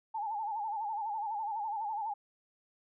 sine tone with vibrato, 855 Hz, A5, 50 cents flat, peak -33 dBFS, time 0.14-2.14 s, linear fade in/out 10 ms, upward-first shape sine, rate 12 Hz, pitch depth 100 cents each way, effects none

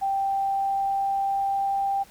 sine tone with pitch glide, 784 to 789.5 Hz, G5 to G5, 0 to +12 cents, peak -22 dBFS, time 0.01-2.04 s, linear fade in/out 20 ms, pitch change +12 cents, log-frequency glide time 0.15-1.83 s, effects pink hiss -52 dBFS RMS until 2.1 s

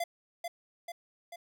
square tone with echo, 686 Hz, F5, 31 cents flat, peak -31 dBFS, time 0-0.04 s, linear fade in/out 5 ms, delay 440 ms, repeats 3, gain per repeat -4 dB, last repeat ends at 1.36 s, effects none

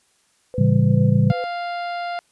sine tone with tremolo, 504 Hz, B4, 35 cents sharp, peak -25 dBFS, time 0.54-1.44 s, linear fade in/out 0 ms, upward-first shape triangle, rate 2.6 Hz, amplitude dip 55%
sine chord, A dominant seventh, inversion none, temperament just, 110 / 137.5 / 165 / 198 Hz, A2 / C#3 / E3 / G3, 0 / -14 / +2 / +18 cents, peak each -18 / -17 / -22 / -19 dBFS, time 0.58-1.32 s, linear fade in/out 5 ms
harmonic tone, 698 Hz, F5, 1 cent flat, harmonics 1 / 2 / 3 / 4 / 5 / 6 / 7, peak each -25 / -33 / -38 / -42 / -45 / -44 / -47 dBFS, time 1.3-2.19 s, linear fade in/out 0 ms
effects white hiss -62 dBFS RMS until 2.31 s + resampled to 24000 Hz

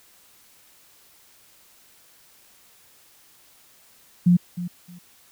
sine tone with echo, 176.5 Hz, F3, 19 cents sharp, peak -12 dBFS, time 4.26-4.37 s, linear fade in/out 10 ms, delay 310 ms, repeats 2, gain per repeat -14 dB, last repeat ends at 4.99 s, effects white hiss -55 dBFS RMS until 5.31 s

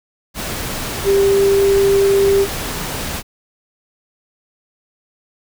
sine tone in noise, 395.1 Hz, G4, 14 cents sharp, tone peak -10 dBFS, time 1.04-2.47 s, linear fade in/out 50 ms, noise pink, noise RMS -24 dBFS, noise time 0.34-3.23 s, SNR +11 dB, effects none

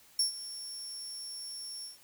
30% pulse tone with ADSR envelope, 5470 Hz, F8, 37 cents flat, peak -20 dBFS, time 0.19-1.98 s, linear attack 4 ms, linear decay 120 ms, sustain -16 dB, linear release 140 ms, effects white hiss -60 dBFS RMS until 2.03 s

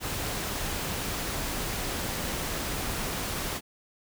pink noise, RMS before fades -32 dBFS, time 0-3.61 s, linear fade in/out 50 ms, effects none

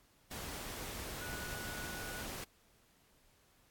sine tone in noise, 1468 Hz, F#6, 14 cents flat, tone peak -46 dBFS, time 1.21-2.23 s, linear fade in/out 2 ms, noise pink, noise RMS -44 dBFS, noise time 0.31-2.44 s, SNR -5 dB, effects pink hiss -69 dBFS RMS until 3.7 s + AAC 64 kbps

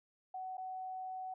sine tone with dropouts, 749 Hz, F#5, 21 cents sharp, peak -40 dBFS, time 0.34-1.34 s, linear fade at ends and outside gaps 5 ms, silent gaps 0.571-0.579 s, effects none

